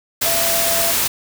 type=tone in noise; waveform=sine; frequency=671 Hz; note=E5; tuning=31 cents sharp; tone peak=-22 dBFS; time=0.25-0.92 s; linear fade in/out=10 ms; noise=white; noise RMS=-18 dBFS; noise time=0.21-1.08 s; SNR=-7 dB; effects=none